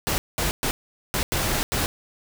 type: noise bursts at uneven times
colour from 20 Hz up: pink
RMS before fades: -24 dBFS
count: 6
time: 0.07-0.18 / 0.38-0.51 / 0.63-0.71 / 1.14-1.23 / 1.32-1.63 / 1.72-1.86 s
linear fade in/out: 0 ms
effects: none